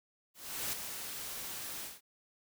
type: noise with ADSR envelope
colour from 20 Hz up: white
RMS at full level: -35 dBFS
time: 0.34-2.01 s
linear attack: 390 ms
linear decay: 3 ms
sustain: -7 dB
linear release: 190 ms
effects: none